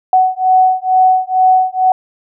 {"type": "beating tone pair", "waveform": "sine", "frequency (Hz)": [745, 747.2], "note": ["F#5", "F#5"], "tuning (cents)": [12, 17], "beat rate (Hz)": 2.2, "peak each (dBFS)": -11, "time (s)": [0.13, 1.92], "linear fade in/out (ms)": 2, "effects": []}